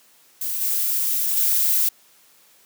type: noise with level steps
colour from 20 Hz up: violet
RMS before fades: -26 / -22 / -19 dBFS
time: 0.41-1.89 s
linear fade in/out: 5 ms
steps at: 0.61 / 1.37 s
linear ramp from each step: 2 ms
effects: white hiss -55 dBFS RMS until 2.65 s + high-pass 150 Hz 12 dB/octave